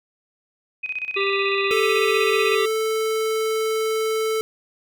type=tone with tremolo; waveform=sine; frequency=2512 Hz; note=D#7; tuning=16 cents sharp; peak=-23 dBFS; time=0.83-2.56 s; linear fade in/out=10 ms; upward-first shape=square; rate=16 Hz; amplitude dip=75%
type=harmonic tone; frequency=394.4 Hz; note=G4; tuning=11 cents sharp; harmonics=1 / 3 / 5 / 7 / 9 / 10; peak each=-22 / -27 / -29 / -30 / -32 / -32 dBFS; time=1.16-2.66 s; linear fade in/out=10 ms
type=tone; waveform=square; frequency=440 Hz; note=A4; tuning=in tune; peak=-21 dBFS; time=1.71-4.41 s; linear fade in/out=0 ms
effects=none